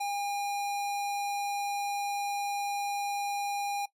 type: tone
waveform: square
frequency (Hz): 809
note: G#5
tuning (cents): -46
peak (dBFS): -31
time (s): 0-3.86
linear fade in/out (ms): 10
effects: noise-tail reverb RT60 0.1 s tail -18 dB re dry + resampled to 32000 Hz